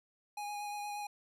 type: tone with vibrato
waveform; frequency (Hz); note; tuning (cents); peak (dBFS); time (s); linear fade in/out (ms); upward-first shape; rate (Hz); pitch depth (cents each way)
square; 826; G#5; -10; -39; 0.37-1.07; 5; sine; 8.5; 15
effects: resampled to 32000 Hz